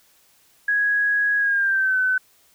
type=tone with pitch glide; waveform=sine; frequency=1661.2 to 1514.6 Hz; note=G#6 to F#6; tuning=0 to +40 cents; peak=-17 dBFS; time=0.68-2.18 s; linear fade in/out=5 ms; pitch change=-160 cents; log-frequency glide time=1.38-1.98 s; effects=white hiss -58 dBFS RMS until 2.54 s